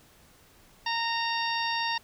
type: harmonic tone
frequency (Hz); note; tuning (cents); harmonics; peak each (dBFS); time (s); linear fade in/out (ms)
924; A#5; -16; 1 / 2 / 3 / 4 / 5 / 6; -30 / -33 / -35 / -36 / -37 / -38; 0.86-1.98; 5
effects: pink hiss -58 dBFS RMS until 2.03 s